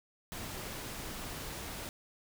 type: noise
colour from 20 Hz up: pink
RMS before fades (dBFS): -42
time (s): 0.32-1.89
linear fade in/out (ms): 0
effects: none